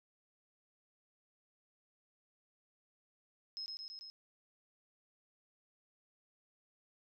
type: tone with echo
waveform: sine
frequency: 5150 Hz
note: E8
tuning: 41 cents flat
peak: -40 dBFS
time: 3.57-3.66 s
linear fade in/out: 0 ms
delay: 110 ms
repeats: 4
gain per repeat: -2 dB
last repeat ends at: 4.1 s
effects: none